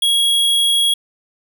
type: tone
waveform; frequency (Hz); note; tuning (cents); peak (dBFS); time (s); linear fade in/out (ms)
square; 3312; G#7; -5; -13; 0.02-0.94; 5
effects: none